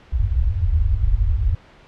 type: low-pass noise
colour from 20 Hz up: white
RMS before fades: -18 dBFS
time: 0.12-1.55 s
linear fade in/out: 5 ms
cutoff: 100 Hz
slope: 96 dB/octave
effects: pink hiss -48 dBFS RMS until 1.87 s + low-pass 3000 Hz 12 dB/octave